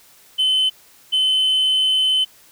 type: tone pair in turn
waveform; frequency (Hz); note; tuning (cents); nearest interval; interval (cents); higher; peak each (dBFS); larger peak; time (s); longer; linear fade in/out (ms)
sine; 3049 / 3049; G7 / G7; -49 / -49; unison; 0; neither; -12; neither; 0.38-0.7 / 1.12-2.25; second; 20
effects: tanh soft clip ceiling -13 dBFS + white hiss -50 dBFS RMS until 2.51 s